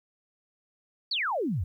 sine exponential sweep, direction down, 4702 to 74 Hz, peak -26 dBFS, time 1.11-1.64 s, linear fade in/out 5 ms, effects 11-bit

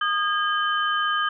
sine tone cluster, 1229 / 1624 / 3065 Hz, D#6 / G#6 / G7, -22 / -39 / -40 cents, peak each -23 / -25 / -29 dBFS, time 0.01-1.29 s, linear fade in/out 5 ms, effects none

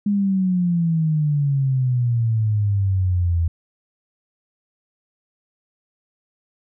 sine exponential sweep, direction down, 206.7 to 82.41 Hz, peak -16 dBFS, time 0.06-3.48 s, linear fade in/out 5 ms, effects none

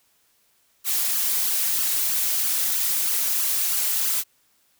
blue noise with flanger, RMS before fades -23 dBFS, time 0.84-4.24 s, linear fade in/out 50 ms, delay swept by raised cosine 0.65 to 5.95 ms, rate 3.1 Hz, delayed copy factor +0.95, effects white hiss -64 dBFS RMS until 4.79 s

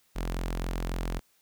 sawtooth tone with notch filter, 43.65 Hz, F1, in tune, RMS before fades -32 dBFS, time 0.15-1.2 s, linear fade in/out 20 ms, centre 96 Hz, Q 1.6, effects white hiss -67 dBFS RMS until 1.41 s

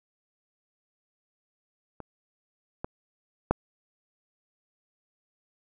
clicks, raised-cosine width 1 ms, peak -25 / -18 / -7 dBFS, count 3, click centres 2.003 / 2.845 / 3.51 s, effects none

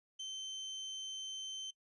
35% pulse tone, 3096 Hz, G7, 22 cents flat, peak -39 dBFS, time 0.19-1.71 s, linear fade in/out 10 ms, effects noise-tail reverb RT60 0.1 s tail -20 dB re dry + resampled to 24000 Hz

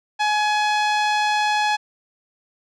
sawtooth tone with low-pass filter, 843 Hz, G#5, 26 cents sharp, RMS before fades -20 dBFS, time 0.19-1.77 s, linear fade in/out 20 ms, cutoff 4600 Hz, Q 0.95, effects none

